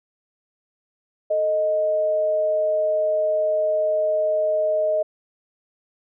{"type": "tone pair together", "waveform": "sine", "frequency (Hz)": [440, 622.3], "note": ["A4", "D#5"], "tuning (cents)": [0, 0], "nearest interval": "tritone", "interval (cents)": 600, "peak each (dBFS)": [-30, -18], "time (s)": [1.3, 5.03], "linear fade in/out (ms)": 10, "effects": []}